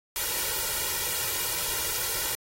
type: noise with comb filter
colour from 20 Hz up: white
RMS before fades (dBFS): -29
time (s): 0.16-2.35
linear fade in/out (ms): 0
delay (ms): 2.1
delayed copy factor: +0.85
effects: AAC 48 kbps